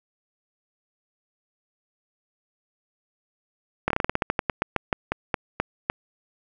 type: slowing click train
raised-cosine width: 0.5 ms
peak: -6 dBFS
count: 19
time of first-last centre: 3.88-5.899 s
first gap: 24 ms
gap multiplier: 1.16
effects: none